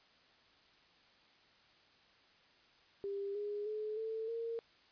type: tone with pitch steps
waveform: sine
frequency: 398.7 / 413.2 / 428.3 / 443.9 / 460.1 Hz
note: G4 / G#4 / A4 / A4 / A#4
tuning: +29 / -9 / -47 / +15 / -23 cents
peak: -37 dBFS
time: 3.04-4.59 s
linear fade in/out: 0 ms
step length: 310 ms
effects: white hiss -66 dBFS RMS until 4.91 s + resampled to 11025 Hz